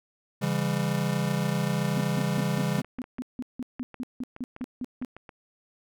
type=chord; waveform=square; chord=C# diminished; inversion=none; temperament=just; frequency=138.59 / 166.31 / 199.57 Hz; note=C#3 / E3 / G3; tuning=0 / +16 / +31 cents; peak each=-30 dBFS; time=0.41-2.82 s; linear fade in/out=20 ms
type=tone bursts; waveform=sine; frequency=250.2 Hz; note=B3; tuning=23 cents sharp; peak=-29 dBFS; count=16; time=1.97-5.048 s; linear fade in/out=0 ms; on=33 ms; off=170 ms
type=clicks; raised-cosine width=0.5 ms; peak=-28 dBFS; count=12; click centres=2.846 / 2.988 / 3.041 / 3.184 / 3.795 / 3.943 / 4.364 / 4.564 / 4.614 / 5.024 / 5.166 / 5.292 s
effects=none